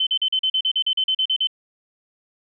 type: tone bursts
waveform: sine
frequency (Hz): 3064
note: G7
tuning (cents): -40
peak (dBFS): -17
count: 14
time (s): 0-1.472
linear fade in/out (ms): 5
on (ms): 68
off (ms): 40
effects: none